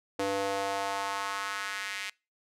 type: tone with high-pass filter sweep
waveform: square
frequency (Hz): 98.7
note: G2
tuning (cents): +12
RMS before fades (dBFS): -33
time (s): 0.19-2.1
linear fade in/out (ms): 5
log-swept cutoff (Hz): 410 to 2200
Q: 2
effects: noise-tail reverb RT60 0.3 s tail -26 dB re dry + low-pass 10000 Hz 12 dB/octave